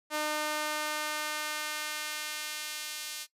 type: tone with high-pass filter sweep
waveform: sawtooth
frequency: 303.2 Hz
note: D#4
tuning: 45 cents flat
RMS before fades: -35 dBFS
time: 0.1-3.27 s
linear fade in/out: 50 ms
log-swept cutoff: 630 to 3500 Hz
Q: 0.75
effects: noise-tail reverb RT60 0.1 s tail -18 dB re dry + resampled to 32000 Hz